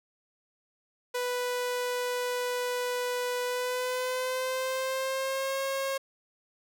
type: tone with pitch glide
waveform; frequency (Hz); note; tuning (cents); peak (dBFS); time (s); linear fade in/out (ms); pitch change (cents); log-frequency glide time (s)
sawtooth; 493.9 to 541.7; B4 to C#5; 0 to -40; -25; 1.14-5.98; 10; +160; 3.44-5.61
effects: none